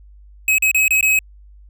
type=tone with dropouts; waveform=square; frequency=2552 Hz; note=D#7; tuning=43 cents sharp; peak=-13 dBFS; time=0.48-1.19 s; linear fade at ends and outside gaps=2 ms; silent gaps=0.583-0.623 / 0.714-0.746 / 0.881-0.907 / 1.01-1.027 s; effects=added 50 Hz sine -41 dBFS peak until 1.69 s